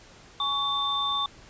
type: tone cluster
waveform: sine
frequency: 833 / 1123 / 3570 Hz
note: G#5 / C#6 / A7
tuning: +5 / +22 / +24 cents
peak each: -36 / -28 / -27 dBFS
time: 0.4-1.26 s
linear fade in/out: 2 ms
effects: pink hiss -51 dBFS RMS until 1.49 s + resampled to 16000 Hz